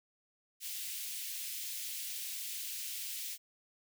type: high-pass noise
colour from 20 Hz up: white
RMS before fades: -41 dBFS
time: 0.6-3.38 s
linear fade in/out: 50 ms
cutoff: 2300 Hz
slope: 24 dB/octave
effects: none